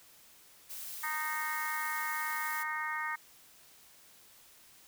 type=noise; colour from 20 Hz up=blue; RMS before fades=-43 dBFS; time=0.69-2.64 s; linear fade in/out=20 ms
type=harmonic tone; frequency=308.4 Hz; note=D#4; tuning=15 cents flat; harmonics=3 / 4 / 5 / 6 / 7; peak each=-40 / -39 / -43 / -37 / -42 dBFS; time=1.03-3.16 s; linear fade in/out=10 ms
effects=white hiss -59 dBFS RMS until 4.87 s